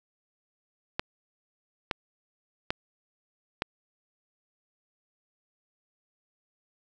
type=clicks; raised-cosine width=0.3 ms; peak=-11 dBFS; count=4; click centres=0.995 / 1.912 / 2.705 / 3.621 s; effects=none